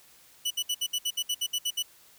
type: tone bursts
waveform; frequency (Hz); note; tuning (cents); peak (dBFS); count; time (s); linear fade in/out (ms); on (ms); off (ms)
sawtooth; 2960; F#7; 0; -23; 12; 0.45-1.827; 10; 57; 63
effects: white hiss -57 dBFS RMS until 2.18 s